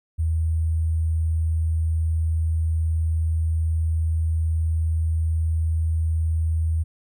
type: tone with sample-and-hold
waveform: sine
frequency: 80.6 Hz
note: E2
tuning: 38 cents flat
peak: -19 dBFS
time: 0.18-6.84 s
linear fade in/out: 20 ms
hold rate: 8820 Hz
effects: none